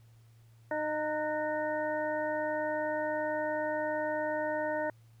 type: harmonic tone with a mistuned harmonic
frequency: 306.2 Hz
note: D#4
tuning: 28 cents flat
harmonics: 1 / 2 / 3 / 5 / 6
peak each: -39 / -32 / -37 / -41 / -40 dBFS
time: 0.71-4.9 s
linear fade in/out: 2 ms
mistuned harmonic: 5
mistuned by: -54 cents
effects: added 114 Hz sine -56 dBFS peak until 5.2 s + pink hiss -70 dBFS RMS until 5.2 s